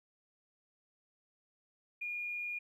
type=tone with tanh clipping; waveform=triangle; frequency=2429 Hz; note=D#7; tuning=42 cents flat; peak=-36 dBFS; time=2.01-2.59 s; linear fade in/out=10 ms; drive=2 dB; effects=none